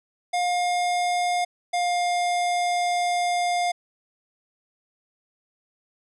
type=tone pair in turn; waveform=square; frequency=711 / 707.1 Hz; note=F5 / F5; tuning=+31 / +21 cents; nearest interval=unison; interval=10 cents; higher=first; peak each=-22 dBFS; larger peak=neither; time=0.33-1.45 / 1.73-3.72 s; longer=second; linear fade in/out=10 ms; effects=resampled to 24000 Hz